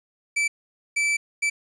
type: tone bursts at uneven times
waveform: 45% pulse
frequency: 2319 Hz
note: D7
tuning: 22 cents flat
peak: -20 dBFS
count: 3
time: 0.36-0.48 / 0.96-1.17 / 1.42-1.5 s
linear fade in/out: 10 ms
effects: resampled to 24000 Hz + 9-bit